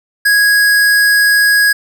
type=tone; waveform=square; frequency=1657 Hz; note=G#6; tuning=4 cents flat; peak=-8 dBFS; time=0.25-1.73 s; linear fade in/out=10 ms; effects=none